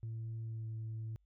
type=tone with pitch glide; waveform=sine; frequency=112.9 to 111.22 Hz; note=A2 to A2; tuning=+45 to +19 cents; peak=-37 dBFS; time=0.03-1.16 s; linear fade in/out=0 ms; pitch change=-26 cents; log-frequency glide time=0.44-0.67 s; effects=tanh soft clip ceiling -37 dBFS + added 50 Hz sine -69 dBFS peak until 1.25 s